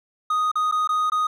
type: tone with dropouts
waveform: triangle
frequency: 1244.5 Hz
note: D#6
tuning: in tune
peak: -17 dBFS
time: 0.3-1.27 s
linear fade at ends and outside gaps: 5 ms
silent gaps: 0.516-0.555 / 0.714-0.722 / 0.875-0.89 / 1.1-1.119 s
effects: none